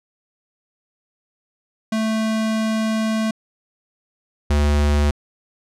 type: tone pair in turn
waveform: square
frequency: 220 / 73.23 Hz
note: A3 / D2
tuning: 0 / -4 cents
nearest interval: octave + perfect fifth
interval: 1904 cents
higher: first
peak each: -19 / -15 dBFS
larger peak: second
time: 1.92-3.31 / 4.5-5.11 s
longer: first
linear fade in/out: 5 ms
effects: low-pass 9000 Hz 12 dB/octave